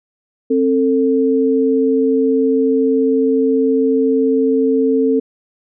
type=tone pair together; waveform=sine; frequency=265.6 / 446.4 Hz; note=C4 / A4; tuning=+26 / +25 cents; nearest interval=major sixth; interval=899 cents; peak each=-14 dBFS; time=0.5-5.2 s; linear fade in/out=10 ms; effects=none